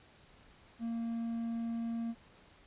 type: tone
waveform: triangle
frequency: 230.7 Hz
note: A#3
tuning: 18 cents flat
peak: -32 dBFS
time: 0.79-2.15 s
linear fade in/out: 50 ms
effects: pink hiss -61 dBFS RMS until 2.66 s + resampled to 8000 Hz